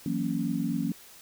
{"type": "chord", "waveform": "sine", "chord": "F# dominant seventh", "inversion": "third", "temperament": "equal", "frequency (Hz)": [164.81, 185, 233.1, 277.2], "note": ["E3", "F#3", "A#3", "C#4"], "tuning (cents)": [0, 0, 0, 0], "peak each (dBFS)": [-33, -33, -31, -31], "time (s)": [0.06, 0.92], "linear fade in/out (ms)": 2, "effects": ["white hiss -51 dBFS RMS until 1.21 s"]}